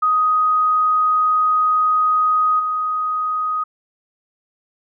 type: tone with level steps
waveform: sine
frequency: 1251 Hz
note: D#6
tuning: 9 cents sharp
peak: -13 / -18 dBFS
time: 0.02-3.64 s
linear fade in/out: 10 ms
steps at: 2.59 s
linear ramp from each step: 10 ms
effects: none